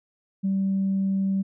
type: tone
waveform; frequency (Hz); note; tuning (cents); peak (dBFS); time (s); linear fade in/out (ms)
sine; 193.7; G3; -20; -20; 0.43-1.43; 20
effects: tanh soft clip ceiling -17 dBFS